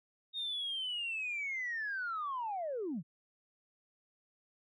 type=linear sweep; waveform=sine; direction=down; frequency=3729 to 135.4 Hz; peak=-34 dBFS; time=0.33-3.03 s; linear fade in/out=50 ms; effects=tanh soft clip ceiling -31 dBFS